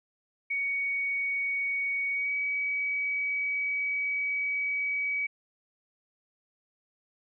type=tone with pitch glide; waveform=sine; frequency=2238 to 2272 Hz; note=C#7 to C#7; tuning=+16 to +42 cents; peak=-27 dBFS; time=0.5-5.27 s; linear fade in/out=10 ms; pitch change=+26 cents; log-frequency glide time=2.12-2.34 s; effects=none